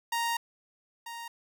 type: tone pair in turn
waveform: sawtooth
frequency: 932.3 / 932.3 Hz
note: A#5 / A#5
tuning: 0 / 0 cents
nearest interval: unison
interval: 0 cents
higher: neither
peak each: -24 / -35 dBFS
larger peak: first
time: 0.12-0.37 / 1.06-1.28 s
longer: first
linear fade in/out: 5 ms
effects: none